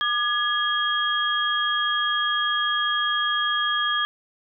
sine tone cluster, 1205 / 1680 / 3263 Hz, D6 / G#6 / G#7, +44 / +19 / -31 cents, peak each -25 dBFS, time 0.01-4.05 s, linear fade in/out 0 ms, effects none

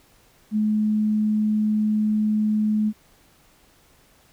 sine tone, 213.5 Hz, G#3, 48 cents sharp, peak -18 dBFS, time 0.51-2.93 s, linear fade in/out 50 ms, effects pink hiss -57 dBFS RMS until 4.32 s

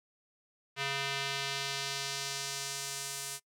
square tone with band-pass filter sweep, 138.59 Hz, C#3, in tune, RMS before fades -37 dBFS, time 0.76-3.4 s, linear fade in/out 50 ms, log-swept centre 2700 to 9100 Hz, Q 1.1, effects noise-tail reverb RT60 0.1 s tail -23 dB re dry

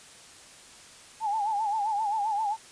sine tone with vibrato, 847 Hz, G#5, 34 cents sharp, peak -25 dBFS, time 1.2-2.57 s, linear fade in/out 50 ms, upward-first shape sine, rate 7.6 Hz, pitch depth 97 cents each way, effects white hiss -50 dBFS RMS until 2.71 s + resampled to 22050 Hz

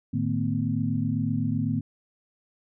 sine tone cluster, 110.4 / 152.7 / 226.7 / 254.6 Hz, A2 / D#3 / A#3 / C4, +6 / -32 / -48 / -47 cents, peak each -29 dBFS, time 0.13-1.81 s, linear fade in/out 10 ms, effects none

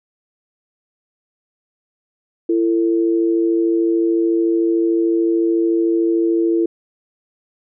sine tone pair together, 336.4 / 450 Hz, E4 / A4, +35 / +39 cents, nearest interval perfect fourth, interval 504 cents, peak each -14 / -21 dBFS, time 2.49-6.66 s, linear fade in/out 5 ms, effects none

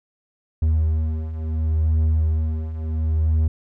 triangle beating tone pair, 78.3 / 79.01 Hz, D#2 / D#2, +11 / +27 cents, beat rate 0.71 Hz, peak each -22 / -17 dBFS, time 0.62-3.48 s, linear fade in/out 5 ms, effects none

